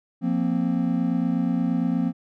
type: chord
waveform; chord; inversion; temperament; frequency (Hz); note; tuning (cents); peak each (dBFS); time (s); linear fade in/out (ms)
triangle; F suspended fourth; none; equal; 174.61 / 233.1 / 261.6; F3 / Bb3 / C4; 0 / 0 / 0; -23; 0.21-2.13; 50
effects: none